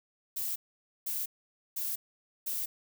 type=noise bursts; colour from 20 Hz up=violet; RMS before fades=-34 dBFS; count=4; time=0.36-2.66 s; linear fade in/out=10 ms; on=200 ms; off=500 ms; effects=none